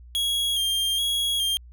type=tone with vibrato; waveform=45% pulse; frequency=3257 Hz; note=G#7; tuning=34 cents flat; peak=-22 dBFS; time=0.15-1.57 s; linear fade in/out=0 ms; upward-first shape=square; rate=1.2 Hz; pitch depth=33 cents each way; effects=added 60 Hz sine -43 dBFS peak until 1.72 s